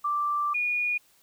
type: tone pair in turn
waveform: sine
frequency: 1174.7 / 2446 Hz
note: D6 / D#7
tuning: 0 / -30 cents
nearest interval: octave + minor second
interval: 1270 cents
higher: second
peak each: -24 dBFS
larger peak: neither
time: 0.04-0.54 / 0.54-0.98 s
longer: first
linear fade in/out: 10 ms
effects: white hiss -62 dBFS RMS until 1.22 s

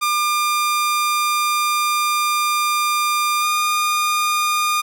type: tone with pitch glide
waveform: sawtooth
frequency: 1200 to 1215.3 Hz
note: D6 to D#6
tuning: +37 to -41 cents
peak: -13 dBFS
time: 0.01-4.82 s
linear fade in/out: 20 ms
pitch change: +22 cents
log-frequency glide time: 3.4-3.45 s
effects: 9-bit

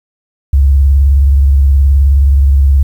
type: tone with vibrato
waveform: sine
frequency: 69.1 Hz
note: C#2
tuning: 5 cents flat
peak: -4 dBFS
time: 0.53-2.83 s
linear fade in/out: 5 ms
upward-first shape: triangle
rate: 19 Hz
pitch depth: 130 cents each way
effects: 7-bit

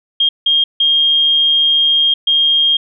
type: tone bursts at uneven times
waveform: sine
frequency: 3227 Hz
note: G7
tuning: 50 cents sharp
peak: -9 dBFS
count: 4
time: 0.2-0.29 / 0.46-0.64 / 0.8-2.14 / 2.27-2.77 s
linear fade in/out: 5 ms
effects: none

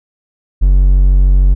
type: tone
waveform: triangle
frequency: 46.62 Hz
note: F#1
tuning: 14 cents sharp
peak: -3 dBFS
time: 0.61-1.55 s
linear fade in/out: 20 ms
effects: none

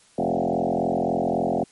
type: tone with frequency modulation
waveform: sine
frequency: 466.2 Hz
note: A#4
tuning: in tune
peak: -20 dBFS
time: 0.18-1.64 s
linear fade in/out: 5 ms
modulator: 43.7 Hz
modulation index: 6.7
effects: white hiss -56 dBFS RMS until 1.71 s + MP3 48 kbps

